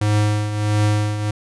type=tone with tremolo; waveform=square; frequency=105.2 Hz; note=G#2; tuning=23 cents sharp; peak=-14 dBFS; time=0.01-1.31 s; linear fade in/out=5 ms; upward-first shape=triangle; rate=1.5 Hz; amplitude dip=65%; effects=resampled to 24000 Hz